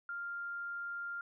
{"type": "tone", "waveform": "sine", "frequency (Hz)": 1396.9, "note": "F6", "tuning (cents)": 0, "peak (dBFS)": -38, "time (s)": [0.09, 1.21], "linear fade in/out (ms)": 2, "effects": []}